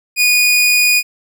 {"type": "tone", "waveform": "sawtooth", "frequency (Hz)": 2462, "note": "D#7", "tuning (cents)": -19, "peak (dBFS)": -6, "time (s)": [0.16, 1.03], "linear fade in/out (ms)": 50, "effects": []}